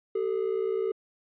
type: ring-modulated tone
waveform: triangle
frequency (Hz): 415.3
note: G#4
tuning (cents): 0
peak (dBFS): -20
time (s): 0.15-0.92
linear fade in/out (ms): 5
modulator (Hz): 30
effects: tanh soft clip ceiling -18 dBFS + resampled to 8000 Hz